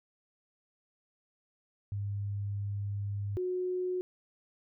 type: tone pair in turn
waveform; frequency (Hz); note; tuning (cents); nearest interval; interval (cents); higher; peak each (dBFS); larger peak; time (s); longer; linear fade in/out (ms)
sine; 101.1 / 365; G#2 / F#4; -46 / -24; octave + minor seventh; 2222; second; -32 / -30; second; 1.92-3.37 / 3.37-4.01; first; 0
effects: none